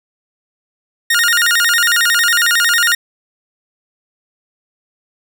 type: tone with vibrato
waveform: sawtooth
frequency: 1622 Hz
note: G#6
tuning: 41 cents flat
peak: -7 dBFS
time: 1.1-2.95 s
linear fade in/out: 5 ms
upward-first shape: square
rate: 11 Hz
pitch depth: 230 cents each way
effects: none